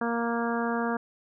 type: harmonic tone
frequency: 233.7 Hz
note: A#3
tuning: 5 cents sharp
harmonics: 1 / 2 / 3 / 4 / 5 / 6 / 7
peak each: -29 / -32 / -34 / -35 / -36 / -37 / -37 dBFS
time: 0.01-0.97 s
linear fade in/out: 5 ms
effects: none